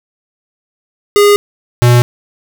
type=tone pair in turn; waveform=square; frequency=410 / 121.44 Hz; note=G#4 / B2; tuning=-22 / -29 cents; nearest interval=octave + major sixth; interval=2107 cents; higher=first; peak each=-5 dBFS; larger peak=neither; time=1.16-1.36 / 1.82-2.02 s; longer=neither; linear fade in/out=0 ms; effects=none